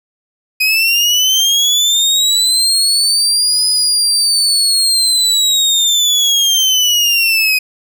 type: linear two-way sweep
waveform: 30% pulse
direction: up then down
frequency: 2500 to 5000 to 2500 Hz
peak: -7 dBFS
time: 0.6-7.59 s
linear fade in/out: 10 ms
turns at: 3.66 s
effects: none